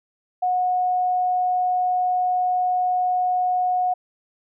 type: tone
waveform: sine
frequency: 729 Hz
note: F#5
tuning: 26 cents flat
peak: -18 dBFS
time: 0.42-3.94 s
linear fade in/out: 10 ms
effects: none